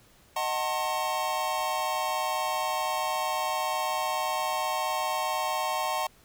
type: chord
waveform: square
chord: D# diminished seventh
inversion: none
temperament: just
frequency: 622.3 / 746.7 / 896 / 1075.3 Hz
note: D#5 / F#5 / A5 / C6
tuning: 0 / +16 / +31 / +47 cents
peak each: -35 / -33 / -33 / -33 dBFS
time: 0.36-6.07 s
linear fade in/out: 5 ms
effects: pink hiss -59 dBFS RMS until 6.24 s

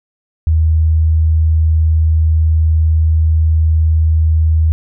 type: tone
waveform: sine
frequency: 79.5 Hz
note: D#2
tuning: 38 cents sharp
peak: -8 dBFS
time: 0.47-4.72 s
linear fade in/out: 0 ms
effects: none

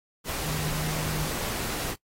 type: tone in noise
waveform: sine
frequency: 154 Hz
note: D#3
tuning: 17 cents flat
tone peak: -30 dBFS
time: 0.42-1.3 s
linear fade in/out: 50 ms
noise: pink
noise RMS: -32 dBFS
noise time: 0.24-1.96 s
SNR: -1 dB
effects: noise-tail reverb RT60 0.1 s tail -22 dB re dry + AAC 48 kbps

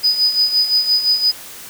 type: tone with tremolo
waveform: sine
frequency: 4978 Hz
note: D#8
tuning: in tune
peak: -9 dBFS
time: 0.03-1.32 s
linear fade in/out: 20 ms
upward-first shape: sine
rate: 5.8 Hz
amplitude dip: 70%
effects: tanh soft clip ceiling -6 dBFS + white hiss -35 dBFS RMS until 1.69 s

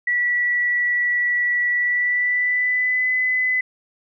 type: tone with pitch glide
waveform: sine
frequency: 1948 to 2013 Hz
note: B6 to B6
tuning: -24 to +33 cents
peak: -17 dBFS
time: 0.07-3.61 s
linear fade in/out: 5 ms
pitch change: +57 cents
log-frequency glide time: 1.73-3.1 s
effects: none

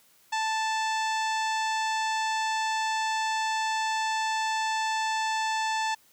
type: harmonic tone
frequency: 880 Hz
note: A5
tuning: in tune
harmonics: 1 / 2 / 3 / 4 / 5 / 6 / 7 / 8 / 9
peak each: -27 / -33 / -37 / -39 / -41 / -43 / -44 / -45 / -46 dBFS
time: 0.32-5.95 s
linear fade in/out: 10 ms
effects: white hiss -61 dBFS RMS until 6.12 s + high-pass 80 Hz 12 dB/octave

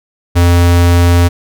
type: tone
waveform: square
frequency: 86.9 Hz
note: F2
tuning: 8 cents flat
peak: -6 dBFS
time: 0.35-1.29 s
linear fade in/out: 20 ms
effects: none

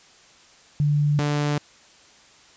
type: tone pair in turn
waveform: sine / sawtooth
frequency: 146.83 / 146.83 Hz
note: D3 / D3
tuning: 0 / 0 cents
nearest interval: unison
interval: 0 cents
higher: neither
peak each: -17 dBFS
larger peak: neither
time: 0.8-1.19 / 1.19-1.58 s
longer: neither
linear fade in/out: 0 ms
effects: white hiss -52 dBFS RMS until 2.56 s + resampled to 16000 Hz

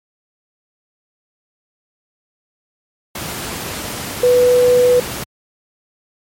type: tone in noise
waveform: sine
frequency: 493.9 Hz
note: B4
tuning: in tune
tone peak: -8 dBFS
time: 4.23-5 s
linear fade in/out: 5 ms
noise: pink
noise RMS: -25 dBFS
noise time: 3.15-5.24 s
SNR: +14 dB
effects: high-pass 80 Hz 12 dB/octave + MP3 64 kbps

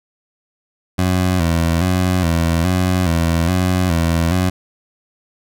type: tone with vibrato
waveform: 20% pulse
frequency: 87.31 Hz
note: F2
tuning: in tune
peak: -9 dBFS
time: 0.98-4.5 s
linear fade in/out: 10 ms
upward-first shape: square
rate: 1.2 Hz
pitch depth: 82 cents each way
effects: none

